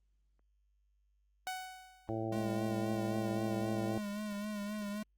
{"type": "tone with exponential decay", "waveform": "sawtooth", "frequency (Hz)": 746, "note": "F#5", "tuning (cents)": 14, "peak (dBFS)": -32, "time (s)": [1.47, 2.3], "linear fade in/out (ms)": 0, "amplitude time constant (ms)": 180}
{"type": "harmonic tone", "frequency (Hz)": 111.4, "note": "A2", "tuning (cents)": 22, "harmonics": [1, 2, 3, 4, 5, 6, 7], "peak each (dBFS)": [-40, -45, -38, -46, -44, -44, -45], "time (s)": [2.09, 3.98], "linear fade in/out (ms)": 0}
{"type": "tone with vibrato", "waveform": "square", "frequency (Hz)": 207.7, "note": "G#3", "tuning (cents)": 0, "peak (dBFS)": -38, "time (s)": [2.32, 5.03], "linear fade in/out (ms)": 5, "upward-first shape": "sine", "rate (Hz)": 3.8, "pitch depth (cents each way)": 43}
{"effects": ["added 50 Hz sine -70 dBFS peak until 5.17 s", "Opus 24 kbps"]}